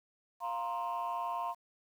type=chord; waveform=sine; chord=F suspended fourth; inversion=none; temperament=equal with one note detuned; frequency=698.5 / 932.3 / 1052 Hz; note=F5 / Bb5 / C6; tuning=0 / 0 / +9 cents; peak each=-37 / -36 / -36 dBFS; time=0.4-1.55 s; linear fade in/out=50 ms; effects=tanh soft clip ceiling -29 dBFS + 10-bit